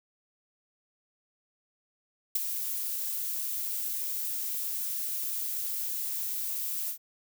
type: noise with ADSR envelope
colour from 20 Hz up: violet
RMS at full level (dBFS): -24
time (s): 2.35-6.98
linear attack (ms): 8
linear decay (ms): 17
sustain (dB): -9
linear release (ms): 86
effects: none